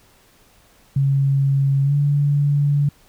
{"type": "tone with pitch glide", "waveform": "sine", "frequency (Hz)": [137.7, 143.88], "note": ["C#3", "D3"], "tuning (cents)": [-11, -35], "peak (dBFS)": -14, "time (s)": [0.96, 2.89], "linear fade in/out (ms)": 5, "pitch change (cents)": 76, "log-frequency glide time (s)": [1.83, 1.94], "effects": ["pink hiss -54 dBFS RMS until 3.08 s"]}